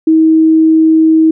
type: tone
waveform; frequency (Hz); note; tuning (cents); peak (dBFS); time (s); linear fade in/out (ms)
sine; 319.1; D#4; +44; -4; 0.07-1.31; 5
effects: none